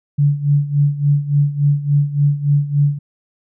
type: tone with tremolo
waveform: sine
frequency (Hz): 144.2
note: D3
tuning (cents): -31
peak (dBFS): -9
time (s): 0.18-2.99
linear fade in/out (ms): 10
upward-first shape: sine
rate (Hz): 3.5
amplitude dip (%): 80
effects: none